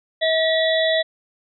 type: harmonic tone with a mistuned harmonic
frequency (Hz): 643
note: E5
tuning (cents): -43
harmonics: 1 / 3 / 5 / 6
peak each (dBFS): -18 / -23 / -25 / -26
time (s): 0.21-1.03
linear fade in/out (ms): 20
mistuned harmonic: 5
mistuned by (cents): +120
effects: none